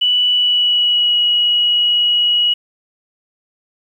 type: tone with pitch glide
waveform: sine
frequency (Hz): 2960 to 2911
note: F#7 to F#7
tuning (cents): 0 to -29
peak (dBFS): -11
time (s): 0.01-2.54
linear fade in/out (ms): 10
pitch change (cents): -29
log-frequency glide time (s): 0.3-1.16
effects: 8-bit